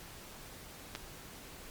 clicks, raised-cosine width 0.2 ms, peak -21 / -26 dBFS, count 2, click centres 0.951 / 0.958 s, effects pink hiss -50 dBFS RMS until 1.7 s + MP3 96 kbps

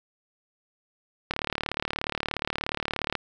click train, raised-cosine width 0.3 ms, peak -11 dBFS, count 69, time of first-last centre 1.31-3.153 s, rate 36.9 Hz, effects none

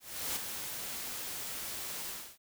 white noise with ADSR envelope, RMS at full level -34 dBFS, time 0-2.38 s, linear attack 360 ms, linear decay 14 ms, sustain -6 dB, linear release 300 ms, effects none

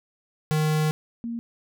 square / sine tone pair in turn, 154.4 / 233.1 Hz, D#3 / A#3, -13 / 0 cents, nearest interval perfect fifth, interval 713 cents, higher second, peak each -21 / -28 dBFS, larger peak first, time 0.51-0.91 / 1.24-1.39 s, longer first, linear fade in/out 0 ms, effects none

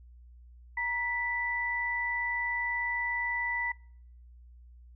sine tone pair together, 943.3 / 1977 Hz, A#5 / B6, +20 / +1 cents, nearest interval octave + minor second, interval 1281 cents, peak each -35 / -30 dBFS, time 0.77-3.72 s, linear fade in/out 5 ms, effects noise-tail reverb RT60 0.6 s tail -25 dB re dry + added 60 Hz sine -50 dBFS peak until 4.95 s

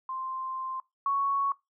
sine tone pair in turn, 1046.5 / 1110.8 Hz, C6 / C#6, 0 / +3 cents, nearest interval minor second, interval 103 cents, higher second, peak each -32 / -24 dBFS, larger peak second, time 0.09-0.8 / 1.06-1.52 s, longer first, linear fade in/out 2 ms, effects noise-tail reverb RT60 0.2 s tail -22 dB re dry

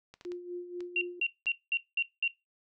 clicks, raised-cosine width 0.2 ms, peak -32 dBFS, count 6, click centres 0.14 / 0.211 / 0.25 / 0.319 / 0.806 / 1.459 s
sine tone with tremolo, 353.6 Hz, F4, 22 cents sharp, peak -34 dBFS, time 0.25-1.2 s, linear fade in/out 5 ms, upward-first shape sine, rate 4.1 Hz, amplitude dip 65%
sine tone bursts, 2756 Hz, F7, 24 cents flat, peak -25 dBFS, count 6, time 0.96-2.278 s, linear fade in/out 2 ms, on 53 ms, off 200 ms
effects noise-tail reverb RT60 0.2 s tail -18 dB re dry

